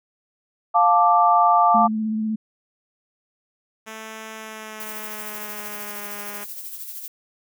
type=chord; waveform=sine; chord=D minor; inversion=first; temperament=equal with one note detuned; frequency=702.9 / 880 / 1174.7 Hz; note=F5 / A5 / D6; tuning=+11 / 0 / 0 cents; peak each=-17 / -18 / -17 dBFS; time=0.74-1.88 s; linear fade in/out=20 ms
type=tone with vibrato; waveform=sine; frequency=217.8 Hz; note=A3; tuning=17 cents flat; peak=-21 dBFS; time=1.74-2.36 s; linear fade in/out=10 ms; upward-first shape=sine; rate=16 Hz; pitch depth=22 cents each way
type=tone with pitch glide; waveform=5% pulse; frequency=220 to 205.3 Hz; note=A3 to G#3; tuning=0 to -20 cents; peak=-23 dBFS; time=3.86-6.45 s; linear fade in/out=20 ms; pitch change=-120 cents; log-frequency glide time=4.35-6.08 s
type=noise with tremolo; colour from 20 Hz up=violet; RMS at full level=-33 dBFS; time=4.8-7.08 s; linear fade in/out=2 ms; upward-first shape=sine; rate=13 Hz; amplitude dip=45%
effects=none